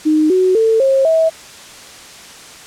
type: tone with pitch steps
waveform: sine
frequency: 308.7 / 371.4 / 446.8 / 537.5 / 646.6 Hz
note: D#4 / F#4 / A4 / C5 / E5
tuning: -14 / +7 / +27 / +47 / -34 cents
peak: -9 dBFS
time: 0.05-1.3 s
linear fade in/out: 20 ms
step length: 250 ms
effects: white hiss -36 dBFS RMS until 2.66 s + low-pass 8000 Hz 12 dB/octave